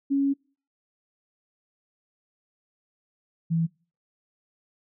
sine tone pair in turn, 277.2 / 164.82 Hz, C#4 / E3, 0 / 0 cents, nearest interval major sixth, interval 900 cents, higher first, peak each -20 / -21 dBFS, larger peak first, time 0.1-0.34 / 3.5-3.67 s, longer first, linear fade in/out 20 ms, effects noise-tail reverb RT60 0.4 s tail -25 dB re dry

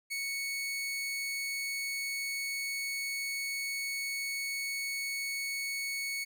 sawtooth tone, 2217 Hz, C#7, in tune, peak -30 dBFS, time 0.1-6.25 s, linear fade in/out 20 ms, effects none

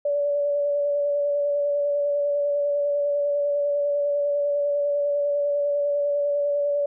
sine tone with vibrato, 576 Hz, D5, 34 cents flat, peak -20 dBFS, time 0.05-6.86 s, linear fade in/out 5 ms, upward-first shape square, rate 10 Hz, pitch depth 12 cents each way, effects none

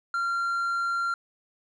triangle tone, 1380 Hz, F6, 21 cents flat, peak -23 dBFS, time 0.14-1.14 s, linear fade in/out 2 ms, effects resampled to 22050 Hz

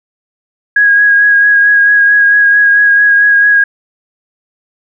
sine tone with vibrato, 1649 Hz, G#6, 13 cents flat, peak -4 dBFS, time 0.76-3.64 s, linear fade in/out 5 ms, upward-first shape sine, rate 4.5 Hz, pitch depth 20 cents each way, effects none

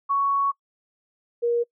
sine tone pair in turn, 1114 / 473.3 Hz, C#6 / A#4, +8 / +26 cents, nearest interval octave + minor third, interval 1482 cents, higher first, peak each -19 dBFS, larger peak neither, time 0.09-0.52 / 1.42-1.64 s, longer first, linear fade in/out 20 ms, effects noise-tail reverb RT60 0.1 s tail -25 dB re dry

